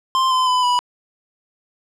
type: tone with pitch steps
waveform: square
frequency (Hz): 1046.5 / 1025 / 1003.9 / 983.2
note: C6 / C6 / B5 / B5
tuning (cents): 0 / -36 / +28 / -8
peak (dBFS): -15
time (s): 0.15-0.79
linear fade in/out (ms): 0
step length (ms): 160
effects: low-pass 6000 Hz 12 dB/octave + 8-bit